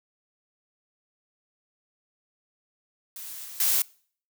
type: noise with level steps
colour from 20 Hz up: blue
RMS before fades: -39 / -41 / -23 dBFS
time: 3.16-3.82 s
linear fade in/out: 2 ms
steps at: 3.45 / 3.6 s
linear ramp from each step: 2 ms
effects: noise-tail reverb RT60 0.5 s tail -24 dB re dry